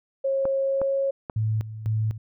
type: tone with pitch glide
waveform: sine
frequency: 542 to 546.7 Hz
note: C#5 to C#5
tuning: -39 to -24 cents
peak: -21 dBFS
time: 0.24-1.11 s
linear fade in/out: 10 ms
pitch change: +15 cents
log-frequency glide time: 0.6-0.94 s
type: clicks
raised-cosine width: 1 ms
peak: -17 dBFS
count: 3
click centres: 0.454 / 0.816 / 1.298 s
type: tone with tremolo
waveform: sine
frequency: 109.2 Hz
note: A2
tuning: 13 cents flat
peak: -21 dBFS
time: 1.36-2.18 s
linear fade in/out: 5 ms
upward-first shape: square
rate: 2 Hz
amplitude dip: 75%
effects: none